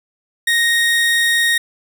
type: tone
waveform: 30% pulse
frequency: 1864.7 Hz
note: A#6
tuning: in tune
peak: -10 dBFS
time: 0.47-1.58 s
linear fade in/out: 5 ms
effects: none